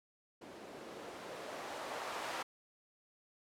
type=noise with low-pass filter sweep; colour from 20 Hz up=violet; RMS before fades=-45 dBFS; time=0.41-2.43 s; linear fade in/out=10 ms; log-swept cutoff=330 to 870 Hz; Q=1.2; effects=none